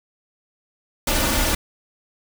pink noise with comb filter, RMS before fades -20 dBFS, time 1.07-1.55 s, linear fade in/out 5 ms, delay 3.4 ms, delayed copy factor +0.6, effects none

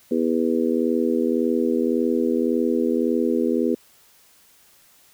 harmonic tone, 81.8 Hz, E2, 13 cents flat, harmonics 3 / 4 / 5 / 6, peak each -22 / -24 / -24 / -26 dBFS, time 0.11-3.75 s, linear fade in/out 5 ms, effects white hiss -55 dBFS RMS until 5.13 s

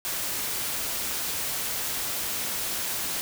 white noise, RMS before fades -30 dBFS, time 0.05-3.21 s, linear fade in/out 0 ms, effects none

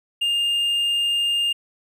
triangle tone, 2814 Hz, F7, 12 cents sharp, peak -17 dBFS, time 0.21-1.53 s, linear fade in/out 10 ms, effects none

